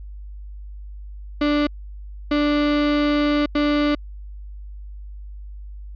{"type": "tone bursts at uneven times", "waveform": "35% pulse", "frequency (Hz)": 293.7, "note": "D4", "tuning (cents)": 0, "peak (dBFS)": -15, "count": 3, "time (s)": [[1.41, 1.67], [2.31, 3.46], [3.55, 3.95]], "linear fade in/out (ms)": 5, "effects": ["added 50 Hz sine -33 dBFS peak until 5.95 s", "resampled to 11025 Hz"]}